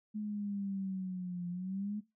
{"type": "exponential two-way sweep", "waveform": "sine", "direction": "down then up", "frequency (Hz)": [213.5, 174.61, 213.5], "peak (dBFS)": -35, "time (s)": [0.14, 2.01], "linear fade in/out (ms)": 20, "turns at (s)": 1.49, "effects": ["noise-tail reverb RT60 0.2 s tail -18 dB re dry"]}